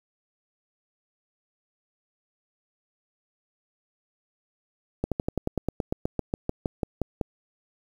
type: slowing click train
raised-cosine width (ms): 2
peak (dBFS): -12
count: 18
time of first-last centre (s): 5.04-7.212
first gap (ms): 77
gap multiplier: 1.06
effects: 8-bit